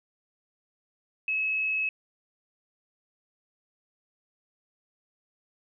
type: tone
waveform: sine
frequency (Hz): 2578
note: E7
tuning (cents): -39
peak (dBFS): -25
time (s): 1.28-1.89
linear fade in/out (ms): 2
effects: none